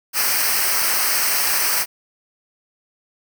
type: noise with comb filter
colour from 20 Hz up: white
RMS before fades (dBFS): -19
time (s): 0.13-1.86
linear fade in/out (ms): 50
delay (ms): 0.28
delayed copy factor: -0.75
effects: none